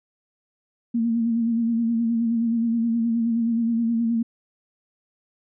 sine tone with vibrato, 230.7 Hz, A#3, 18 cents flat, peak -19 dBFS, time 0.94-4.23 s, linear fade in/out 10 ms, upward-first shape sine, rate 9.5 Hz, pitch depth 41 cents each way, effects none

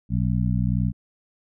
harmonic tone, 61.74 Hz, B1, in tune, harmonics 1 / 2 / 3 / 4, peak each -26 / -23 / -24 / -32 dBFS, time 0.09-0.93 s, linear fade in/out 50 ms, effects none

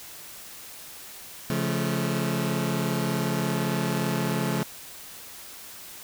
sawtooth chord, Db augmented, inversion none, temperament just, 138.59 / 173.24 / 216.5 Hz, Db3 / F3 / A3, 0 / -14 / -28 cents, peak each -25 dBFS, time 1.5-4.63 s, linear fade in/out 0 ms, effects white hiss -43 dBFS RMS until 6.03 s

